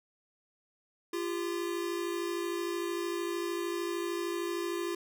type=tone pair together; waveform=square; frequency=344.5 / 397.7 Hz; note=F4 / G4; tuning=-24 / +25 cents; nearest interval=major second; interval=249 cents; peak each=-34 / -38 dBFS; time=1.13-4.95 s; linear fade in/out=5 ms; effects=none